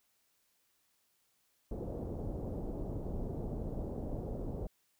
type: low-pass noise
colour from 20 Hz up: pink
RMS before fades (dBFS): -39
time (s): 1.71-4.67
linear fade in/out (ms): 5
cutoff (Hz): 610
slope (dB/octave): 24
effects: white hiss -75 dBFS RMS until 4.99 s